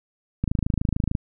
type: click train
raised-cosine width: 5 ms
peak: -10 dBFS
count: 20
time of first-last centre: 0.44-1.152 s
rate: 26.7 Hz
effects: none